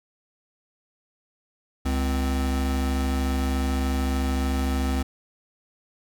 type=tone pair together; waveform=square; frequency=68.68 / 259.6 Hz; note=C#2 / C4; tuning=-15 / -13 cents; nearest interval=octave + major seventh; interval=2302 cents; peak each=-24 / -29 dBFS; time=1.85-5.03 s; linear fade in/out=10 ms; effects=none